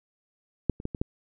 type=clicks; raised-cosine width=3 ms; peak=-9 / -27 / -17 / -20 / -13 dBFS; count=5; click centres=0.697 / 0.801 / 0.854 / 0.948 / 1.015 s; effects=none